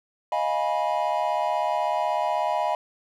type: chord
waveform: triangle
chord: F half-diminished seventh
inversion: third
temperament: equal with one note detuned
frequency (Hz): 622.3 / 698.5 / 830.6 / 976.4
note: Eb5 / F5 / Ab5 / Cb6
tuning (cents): 0 / 0 / 0 / -20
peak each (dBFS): -26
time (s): 0.32-2.75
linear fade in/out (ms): 2
effects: none